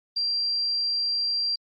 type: tone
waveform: sine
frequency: 4733 Hz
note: D8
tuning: 13 cents sharp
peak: -23 dBFS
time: 0.16-1.56 s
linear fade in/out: 10 ms
effects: Opus 48 kbps